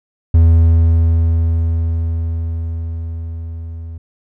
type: tone with level ramp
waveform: triangle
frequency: 82.41 Hz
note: E2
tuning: in tune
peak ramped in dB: -3 to -24 dBFS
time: 0.34-3.98 s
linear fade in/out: 5 ms
effects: none